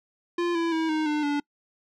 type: tone with pitch steps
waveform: square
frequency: 346.5 / 334.3 / 322.5 / 311.2 / 300.3 / 289.7 Hz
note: F4 / E4 / E4 / D#4 / D4 / D4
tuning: -14 / +24 / -38 / 0 / +39 / -24 cents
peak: -24 dBFS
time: 0.38-1.4 s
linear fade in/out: 5 ms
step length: 170 ms
effects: noise-tail reverb RT60 0.1 s tail -26 dB re dry + low-pass 4000 Hz 12 dB/octave